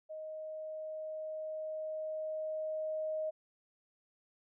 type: tone with level ramp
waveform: sine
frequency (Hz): 625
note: D#5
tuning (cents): +8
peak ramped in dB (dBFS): -41 to -33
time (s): 0.09-3.31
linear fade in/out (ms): 20
effects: none